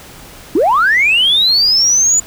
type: linear sweep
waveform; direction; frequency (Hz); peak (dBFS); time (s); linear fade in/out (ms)
sine; up; 268.7 to 7040; -7; 0.55-2.2; 5
effects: tanh soft clip ceiling -4 dBFS + pink hiss -36 dBFS RMS until 2.26 s